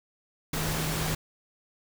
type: tone in noise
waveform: sine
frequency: 157.3 Hz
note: D#3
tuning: 19 cents sharp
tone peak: -31 dBFS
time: 0.53-1.15 s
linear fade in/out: 5 ms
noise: pink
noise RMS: -31 dBFS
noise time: 0.53-1.15 s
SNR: -3 dB
effects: none